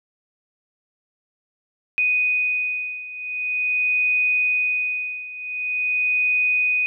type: beating tone pair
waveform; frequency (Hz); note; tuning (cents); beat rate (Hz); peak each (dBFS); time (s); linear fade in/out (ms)
sine; 2489 / 2489.45; D#7 / D#7; 0 / 0; 0.45; -24 / -21; 1.98-6.86; 0
effects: none